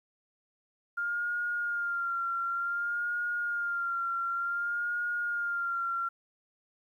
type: tone with vibrato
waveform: sine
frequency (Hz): 1401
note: F6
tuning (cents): +5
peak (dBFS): -29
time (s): 0.97-6.09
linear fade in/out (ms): 10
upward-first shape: sine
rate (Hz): 0.55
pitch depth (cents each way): 37
effects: 11-bit